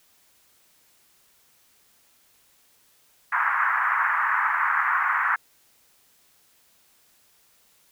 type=band-pass noise; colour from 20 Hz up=pink; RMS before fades=-23 dBFS; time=3.32-5.36 s; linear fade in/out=5 ms; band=970 to 1900 Hz; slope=48 dB/octave; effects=white hiss -61 dBFS RMS until 7.91 s